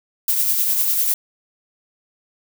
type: noise with tremolo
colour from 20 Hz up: violet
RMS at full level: -17 dBFS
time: 0.28-1.14 s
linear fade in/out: 2 ms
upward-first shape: triangle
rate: 10 Hz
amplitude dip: 40%
effects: none